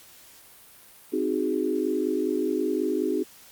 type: chord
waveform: sine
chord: Ab dominant seventh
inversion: first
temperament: equal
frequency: 261.6 / 311.1 / 370 / 415.3 Hz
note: C4 / Eb4 / Gb4 / Ab4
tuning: 0 / 0 / 0 / 0 cents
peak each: -30 / -28 / -28 / -29 dBFS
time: 1.12-3.24 s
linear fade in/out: 20 ms
effects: white hiss -51 dBFS RMS until 3.51 s + Opus 48 kbps